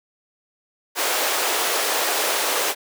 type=high-pass noise; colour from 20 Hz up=pink; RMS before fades=-22 dBFS; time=0.95-2.75 s; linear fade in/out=50 ms; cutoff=420 Hz; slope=24 dB/octave; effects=none